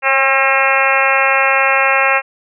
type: harmonic tone with a mistuned harmonic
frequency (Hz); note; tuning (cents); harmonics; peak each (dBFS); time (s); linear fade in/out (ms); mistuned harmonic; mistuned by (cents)
268.8; C4; +47; 2 / 3 / 4 / 5 / 6 / 7 / 8 / 9 / 10; -19 / -19 / -19 / -19 / -19 / -19 / -19 / -19 / -19; 0.02-2.22; 50; 2; +17
effects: none